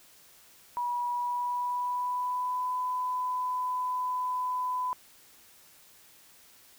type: tone with pitch glide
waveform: sine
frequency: 970 to 1003 Hz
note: B5 to B5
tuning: -31 to +26 cents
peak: -28 dBFS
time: 0.77-4.93 s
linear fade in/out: 0 ms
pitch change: +57 cents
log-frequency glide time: 1.09-2.71 s
effects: white hiss -57 dBFS RMS until 6.78 s